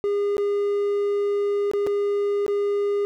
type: tone with dropouts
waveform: triangle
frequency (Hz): 406.7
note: G#4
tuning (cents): -36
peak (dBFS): -18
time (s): 0.04-3.05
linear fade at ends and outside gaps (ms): 0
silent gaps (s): 0.368-0.381 / 1.714-1.735 / 1.866-1.871 / 2.464-2.48
effects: none